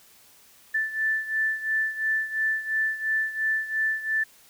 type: beating tone pair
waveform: sine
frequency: 1760 / 1762.9 Hz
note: A6 / A6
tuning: 0 / +3 cents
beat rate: 2.9 Hz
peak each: -25 / -29 dBFS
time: 0.74-4.24 s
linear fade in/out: 10 ms
effects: white hiss -55 dBFS RMS until 4.49 s